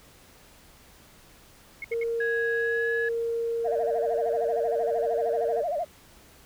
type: tone bursts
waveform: sine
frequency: 2173 Hz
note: C#7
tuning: 35 cents flat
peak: -32 dBFS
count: 3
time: 1.82-2.036 s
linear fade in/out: 2 ms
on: 24 ms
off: 72 ms
type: tone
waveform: sine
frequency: 463.2 Hz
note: A#4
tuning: 11 cents flat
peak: -25 dBFS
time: 1.91-5.62 s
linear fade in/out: 10 ms
type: tone with pitch glide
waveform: sine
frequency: 1662 to 1692 Hz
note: G#6 to G#6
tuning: +1 to +32 cents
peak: -26 dBFS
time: 2.2-3.09 s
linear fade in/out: 5 ms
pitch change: +31 cents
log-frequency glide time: 2.54-2.89 s
type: tone with vibrato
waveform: sine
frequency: 639 Hz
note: D#5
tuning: 46 cents sharp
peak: -25 dBFS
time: 3.64-5.85 s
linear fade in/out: 20 ms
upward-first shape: sine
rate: 13 Hz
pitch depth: 200 cents each way
effects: tanh soft clip ceiling -17 dBFS + pink hiss -54 dBFS RMS until 6.45 s